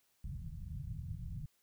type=low-pass noise; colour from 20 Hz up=white; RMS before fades=-43 dBFS; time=0.24-1.46 s; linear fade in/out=5 ms; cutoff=160 Hz; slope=48 dB/octave; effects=white hiss -75 dBFS RMS until 1.62 s